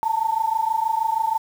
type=tone pair together; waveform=sine; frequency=880 / 906.3 Hz; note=A5 / A#5; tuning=0 / -49 cents; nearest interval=minor second; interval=51 cents; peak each=-22 dBFS; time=0.03-1.38 s; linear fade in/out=0 ms; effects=7-bit